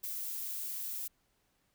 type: noise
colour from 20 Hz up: violet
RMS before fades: -39 dBFS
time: 0.03-1.08 s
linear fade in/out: 10 ms
effects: pink hiss -75 dBFS RMS until 1.74 s